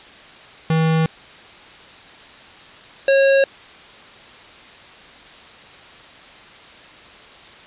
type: tone pair in turn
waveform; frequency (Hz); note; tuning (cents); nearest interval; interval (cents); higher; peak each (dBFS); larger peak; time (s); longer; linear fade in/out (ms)
square; 160.6 / 545.8; E3 / C#5; -45 / -27; octave + major sixth; 2118; second; -15 / -12; second; 0.7-1.06 / 3.08-3.44; neither; 2
effects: white hiss -42 dBFS RMS until 7.66 s + resampled to 8000 Hz